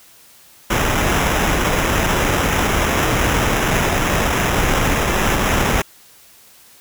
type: noise with sample-and-hold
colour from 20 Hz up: pink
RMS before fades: -17 dBFS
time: 0.7-5.82 s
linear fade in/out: 5 ms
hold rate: 4410 Hz
effects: white hiss -47 dBFS RMS until 6.8 s